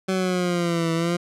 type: exponential two-way sweep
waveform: 20% pulse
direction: down then up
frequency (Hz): 190 to 163.7 to 175.7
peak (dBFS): -16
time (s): 0.08-1.17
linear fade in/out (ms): 10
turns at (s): 0.93
effects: low-pass 9000 Hz 12 dB/octave